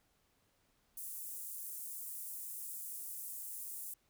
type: high-pass noise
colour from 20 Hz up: pink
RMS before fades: -45 dBFS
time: 0.97-3.94 s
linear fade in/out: 5 ms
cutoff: 9200 Hz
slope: 24 dB/octave
effects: pink hiss -75 dBFS RMS until 4.09 s